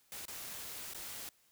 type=noise with dropouts; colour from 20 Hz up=white; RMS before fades=-45 dBFS; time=0.12-1.29 s; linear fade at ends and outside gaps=1 ms; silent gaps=0.254-0.281 / 0.936-0.946 s; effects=white hiss -70 dBFS RMS until 1.51 s